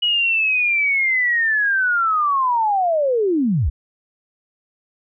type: linear sweep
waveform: sine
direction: down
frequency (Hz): 2926 to 50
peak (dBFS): -15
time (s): 0.02-3.7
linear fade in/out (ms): 10
effects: none